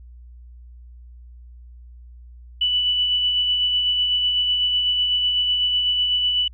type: tone with tremolo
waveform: sine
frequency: 2969 Hz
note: F#7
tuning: 5 cents sharp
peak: -16 dBFS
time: 2.61-6.48 s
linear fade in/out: 5 ms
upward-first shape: sine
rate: 8 Hz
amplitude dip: 30%
effects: added 60 Hz sine -40 dBFS peak until 6.53 s